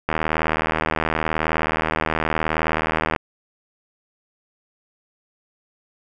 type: click train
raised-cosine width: 0.5 ms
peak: -5 dBFS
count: 244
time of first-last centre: 0.09-3.162 s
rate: 79.1 Hz
effects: none